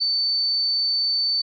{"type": "tone with ADSR envelope", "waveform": "sine", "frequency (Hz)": 4532, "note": "C#8", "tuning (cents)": 37, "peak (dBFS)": -17, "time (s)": [0, 1.42], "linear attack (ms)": 25, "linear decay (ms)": 11, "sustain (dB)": -2, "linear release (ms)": 12, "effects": []}